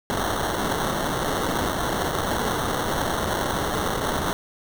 white noise with sample-and-hold, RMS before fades -25 dBFS, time 0.1-4.33 s, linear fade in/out 0 ms, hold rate 2450 Hz, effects none

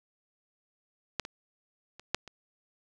clicks, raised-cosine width 0.2 ms, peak -12 / -22 / -29 / -9 / -28 dBFS, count 5, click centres 1.197 / 1.251 / 1.996 / 2.146 / 2.277 s, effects none

